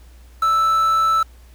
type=tone with quantisation; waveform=triangle; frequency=1318.5 Hz; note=E6; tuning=in tune; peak=-12 dBFS; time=0.42-1.23 s; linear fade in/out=5 ms; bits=6; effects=added 60 Hz sine -42 dBFS peak until 1.54 s + pink hiss -54 dBFS RMS until 1.54 s